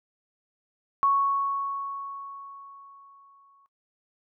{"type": "tone with exponential decay", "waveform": "sine", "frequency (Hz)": 1108.7, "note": "C#6", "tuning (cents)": 0, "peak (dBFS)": -18, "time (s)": [1.03, 3.66], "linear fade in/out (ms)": 0, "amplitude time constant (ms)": 570, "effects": ["noise-tail reverb RT60 0.1 s tail -17 dB re dry"]}